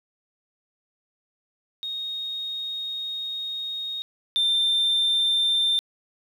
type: tone pair in turn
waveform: sine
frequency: 3729 / 3583 Hz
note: A#7 / A7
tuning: 0 / +31 cents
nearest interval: minor second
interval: 69 cents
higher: first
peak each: -28 / -17 dBFS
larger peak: second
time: 1.83-4.02 / 4.36-5.79 s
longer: first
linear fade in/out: 0 ms
effects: tanh soft clip ceiling -17 dBFS + 9-bit